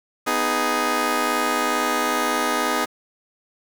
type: chord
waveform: 10% pulse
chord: G# minor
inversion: first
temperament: just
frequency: 249.2 / 311.5 / 415.3 Hz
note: B3 / D#4 / G#4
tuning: +16 / +2 / 0 cents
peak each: -17 dBFS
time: 0.26-2.86 s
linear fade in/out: 20 ms
effects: 7-bit